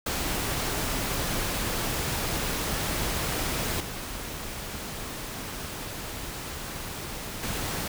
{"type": "noise with level steps", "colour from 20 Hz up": "pink", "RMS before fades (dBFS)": [-29, -36, -31], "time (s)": [0.06, 7.88], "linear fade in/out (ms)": 5, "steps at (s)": [3.8, 7.43], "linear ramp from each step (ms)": 5, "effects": []}